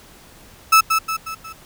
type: tone with echo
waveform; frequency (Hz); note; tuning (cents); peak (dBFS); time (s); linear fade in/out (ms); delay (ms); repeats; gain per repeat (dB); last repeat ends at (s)
35% pulse; 1307; E6; -15; -7; 0.72-0.81; 10; 180; 4; -6; 1.53
effects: pink hiss -46 dBFS RMS until 1.65 s